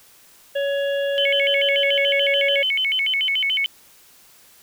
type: harmonic tone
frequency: 560 Hz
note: C#5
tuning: 18 cents sharp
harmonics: 1 / 3 / 5 / 6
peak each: -20 / -30 / -34 / -36 dBFS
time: 0.55-2.63 s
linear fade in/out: 10 ms
type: tone with vibrato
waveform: sine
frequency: 2596 Hz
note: E7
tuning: 27 cents flat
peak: -18 dBFS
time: 1.18-3.66 s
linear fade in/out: 0 ms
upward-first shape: square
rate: 6.9 Hz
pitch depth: 280 cents each way
effects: white hiss -51 dBFS RMS until 4.62 s